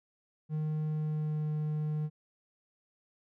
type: tone with pitch glide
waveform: triangle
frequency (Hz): 154.1 to 152.42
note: D#3 to D#3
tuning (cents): -16 to -35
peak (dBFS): -28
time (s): 0.49-2.1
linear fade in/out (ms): 50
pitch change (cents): -19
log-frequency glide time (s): 0.87-1.5
effects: none